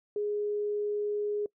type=tone; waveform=sine; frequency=415.3 Hz; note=G#4; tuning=in tune; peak=-28 dBFS; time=0.16-1.46 s; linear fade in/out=2 ms; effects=noise-tail reverb RT60 0.1 s tail -23 dB re dry